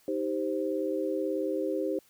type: chord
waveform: sine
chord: C minor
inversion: first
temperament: just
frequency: 314 / 392.4 / 523.3 Hz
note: Eb4 / G4 / C5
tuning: +16 / +2 / 0 cents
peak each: -32 dBFS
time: 0.08-1.99 s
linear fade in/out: 2 ms
effects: white hiss -63 dBFS RMS until 2.09 s